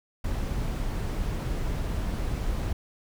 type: noise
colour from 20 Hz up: brown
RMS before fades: -29 dBFS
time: 0.24-2.73 s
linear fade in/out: 5 ms
effects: none